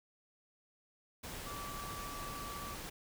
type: tone in noise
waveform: sine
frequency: 1156 Hz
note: D6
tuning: 28 cents flat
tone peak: -45 dBFS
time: 1.46-2.75 s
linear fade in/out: 10 ms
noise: pink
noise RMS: -45 dBFS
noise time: 1.23-2.9 s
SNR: -3 dB
effects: none